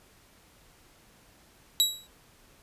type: tone with exponential decay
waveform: sawtooth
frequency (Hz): 3878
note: B7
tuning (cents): -32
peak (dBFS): -14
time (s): 1.8-2.07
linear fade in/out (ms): 0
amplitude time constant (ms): 58
effects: pink hiss -59 dBFS RMS until 2.62 s + resampled to 32000 Hz